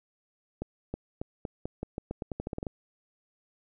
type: accelerating click train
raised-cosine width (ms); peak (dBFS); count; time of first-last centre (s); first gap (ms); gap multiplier
2; -20; 16; 0.62-2.668; 320; 0.86
effects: none